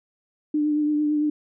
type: tone with vibrato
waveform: sine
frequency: 299.3 Hz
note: D4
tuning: 33 cents sharp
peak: -19 dBFS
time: 0.54-1.3 s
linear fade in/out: 5 ms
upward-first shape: triangle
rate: 8.9 Hz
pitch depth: 27 cents each way
effects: none